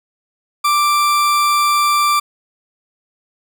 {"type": "tone", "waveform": "40% pulse", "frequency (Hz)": 1176, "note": "D6", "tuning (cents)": 2, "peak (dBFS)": -11, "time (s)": [0.64, 2.2], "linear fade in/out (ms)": 10, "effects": []}